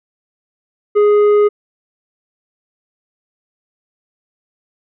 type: tone with tanh clipping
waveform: triangle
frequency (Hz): 415.3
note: G#4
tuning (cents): 0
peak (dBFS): -9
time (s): 0.95-1.49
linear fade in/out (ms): 20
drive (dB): 11
effects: none